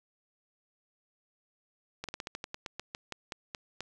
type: slowing click train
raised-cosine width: 0.2 ms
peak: -20 dBFS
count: 15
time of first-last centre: 2.04-3.806 s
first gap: 47 ms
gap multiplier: 1.14
effects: none